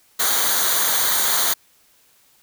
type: noise with comb filter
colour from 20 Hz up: white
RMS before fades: -19 dBFS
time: 0.19-1.54 s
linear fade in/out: 10 ms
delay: 0.38 ms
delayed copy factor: -0.7
effects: white hiss -57 dBFS RMS until 2.42 s